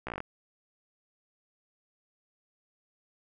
slowing click train, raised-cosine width 0.5 ms, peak -20 dBFS, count 8, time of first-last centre 0.07-0.204 s, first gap 15 ms, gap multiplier 1.08, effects none

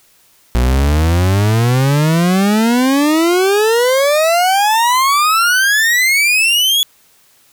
40% pulse exponential sweep, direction up, 58.5 to 3417 Hz, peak -9 dBFS, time 0.55-6.83 s, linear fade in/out 0 ms, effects white hiss -51 dBFS RMS until 7.52 s

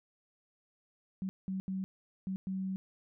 sine tone bursts at uneven times, 190 Hz, F#3, 46 cents sharp, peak -33 dBFS, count 5, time 1.22-1.29 / 1.48-1.6 / 1.68-1.84 / 2.27-2.36 / 2.47-2.76 s, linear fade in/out 0 ms, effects none

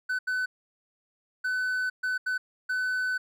triangle tone bursts at uneven times, 1507 Hz, F#6, 31 cents sharp, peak -24 dBFS, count 6, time 0.09-0.19 / 0.27-0.46 / 1.44-1.9 / 2.03-2.18 / 2.26-2.38 / 2.69-3.18 s, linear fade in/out 10 ms, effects none

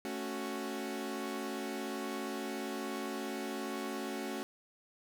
sawtooth chord, F# minor, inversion first, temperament equal, 220 / 277.2 / 370 Hz, A3 / C#4 / F#4, 0 / 0 / 0 cents, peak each -38 / -37 / -37 dBFS, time 0.05-4.43 s, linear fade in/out 0 ms, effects none

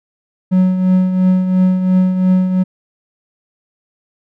triangle tone with tremolo, 185 Hz, F#3, in tune, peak -5 dBFS, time 0.51-2.64 s, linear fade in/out 20 ms, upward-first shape triangle, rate 2.9 Hz, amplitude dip 60%, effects none

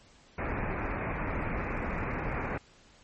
pink low-pass noise, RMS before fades -33 dBFS, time 0.38-2.58 s, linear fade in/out 5 ms, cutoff 2500 Hz, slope 96 dB/octave, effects pink hiss -59 dBFS RMS until 3.03 s + MP3 32 kbps

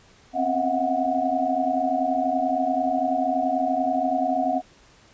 sine tone cluster, 257.2 / 269 / 641 / 725 / 754 Hz, C4 / C4 / E5 / F#5 / F#5, -30 / +48 / -49 / -35 / +32 cents, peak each -31 / -28 / -27 / -23 / -32 dBFS, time 0.33-4.62 s, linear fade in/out 50 ms, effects pink hiss -54 dBFS RMS until 5.13 s + resampled to 16000 Hz

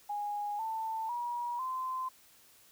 sine tone with pitch steps, 825 / 889.3 / 958.7 / 1033.4 Hz, G#5 / A5 / A#5 / C6, -12 / +18 / +48 / -22 cents, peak -33 dBFS, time 0.09-2.09 s, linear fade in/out 10 ms, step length 500 ms, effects white hiss -61 dBFS RMS until 2.71 s

